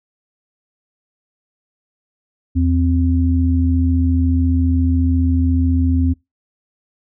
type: tone pair together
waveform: sine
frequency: 81.99 / 260.3 Hz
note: E2 / C4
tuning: -9 / -9 cents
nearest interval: octave + minor sixth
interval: 2000 cents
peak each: -14 / -17 dBFS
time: 2.55-6.14 s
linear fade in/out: 20 ms
effects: noise-tail reverb RT60 0.2 s tail -23 dB re dry